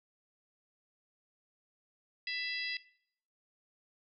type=harmonic tone with a mistuned harmonic; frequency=664 Hz; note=E5; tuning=12 cents sharp; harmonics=3 / 4 / 5 / 6 / 7; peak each=-39 / -41 / -46 / -45 / -41 dBFS; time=2.27-2.77 s; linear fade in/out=2 ms; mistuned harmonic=7; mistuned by=+84 cents; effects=noise-tail reverb RT60 0.6 s tail -17 dB re dry